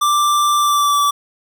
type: tone with pitch glide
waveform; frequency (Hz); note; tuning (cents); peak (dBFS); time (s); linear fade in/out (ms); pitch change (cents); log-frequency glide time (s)
square; 1178 to 1155.8; D6 to D6; +5 to -28; -13; 0.01-1.11; 10; -33; 0.59-0.98
effects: none